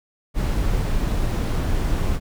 brown noise, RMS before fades -21 dBFS, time 0.34-2.2 s, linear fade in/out 50 ms, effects none

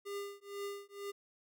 square tone with tremolo, 402.6 Hz, G4, 46 cents sharp, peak -38 dBFS, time 0.05-1.12 s, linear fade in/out 20 ms, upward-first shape triangle, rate 2.1 Hz, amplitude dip 100%, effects none

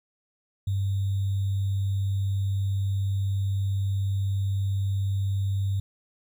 sine tone with sample-and-hold, 98 Hz, G2, in tune, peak -23 dBFS, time 0.67-5.8 s, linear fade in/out 5 ms, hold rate 3675 Hz, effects none

